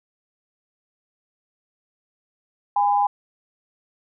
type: tone pair together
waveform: sine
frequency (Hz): 816.8 / 1005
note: G#5 / B5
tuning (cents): -29 / +30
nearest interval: major third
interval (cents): 359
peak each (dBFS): -17 / -23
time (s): 2.76-3.07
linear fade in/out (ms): 5
effects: none